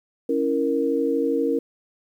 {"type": "chord", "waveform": "sine", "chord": "A# diminished", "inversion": "first", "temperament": "equal", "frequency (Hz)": [277.2, 329.6, 466.2], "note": ["C#4", "E4", "A#4"], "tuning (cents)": [0, 0, 0], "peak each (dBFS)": [-24, -26, -22], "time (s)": [0.29, 1.59], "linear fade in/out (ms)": 5, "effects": ["9-bit"]}